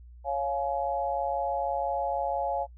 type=chord; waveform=sine; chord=Db major; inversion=none; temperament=equal with one note detuned; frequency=554.4 / 698.5 / 844.6 Hz; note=Db5 / F5 / Ab5; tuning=0 / 0 / +29 cents; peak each=-31 dBFS; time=0.24-2.67 s; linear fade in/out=50 ms; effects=noise-tail reverb RT60 0.1 s tail -23 dB re dry + added 60 Hz sine -46 dBFS peak until 2.77 s